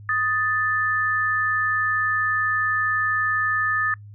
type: tone pair together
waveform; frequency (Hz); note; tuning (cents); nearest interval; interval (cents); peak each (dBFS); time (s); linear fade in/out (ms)
sine; 1247.8 / 1760; D#6 / A6; +5 / 0; tritone; 595; -24 / -21; 0.09-3.94; 2
effects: noise-tail reverb RT60 0.1 s tail -25 dB re dry + added 103 Hz sine -39 dBFS peak until 4.14 s